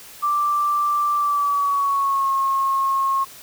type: tone with pitch glide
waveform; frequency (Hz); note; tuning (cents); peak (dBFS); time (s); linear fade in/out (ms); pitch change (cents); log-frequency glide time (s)
sine; 1174.7 to 1083.4; D6 to C#6; 0 to -40; -17; 0.22-3.25; 20; -140; 1.15-2.31
effects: white hiss -42 dBFS RMS until 3.42 s